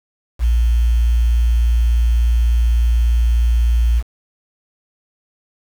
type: tone with quantisation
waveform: sine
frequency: 58.27 Hz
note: A#1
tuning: in tune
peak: -11 dBFS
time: 0.39-4.03 s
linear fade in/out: 50 ms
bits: 6
effects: none